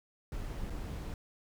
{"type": "noise with dropouts", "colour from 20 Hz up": "brown", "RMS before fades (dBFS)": -39, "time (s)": [0.32, 1.14], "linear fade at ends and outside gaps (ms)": 1, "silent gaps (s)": [0.699, 0.703], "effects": []}